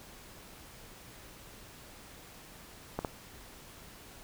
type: clicks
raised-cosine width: 1 ms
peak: -18 dBFS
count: 2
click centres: 2.99 / 3.048 s
effects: pink hiss -52 dBFS RMS until 4.23 s